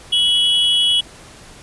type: tone pair together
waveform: triangle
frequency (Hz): 2960 / 3329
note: F#7 / G#7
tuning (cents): 0 / +3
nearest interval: major second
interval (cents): 203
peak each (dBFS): -14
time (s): 0.12-1.01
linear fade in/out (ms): 10
effects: pink hiss -41 dBFS RMS until 1.62 s + resampled to 24000 Hz